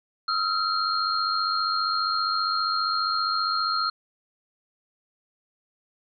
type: tone cluster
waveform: sine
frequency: 1276 / 1371 / 4226 Hz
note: D#6 / F6 / C8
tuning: +43 / -32 / +16 cents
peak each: -27 dBFS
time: 0.28-3.9 s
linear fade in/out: 5 ms
effects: none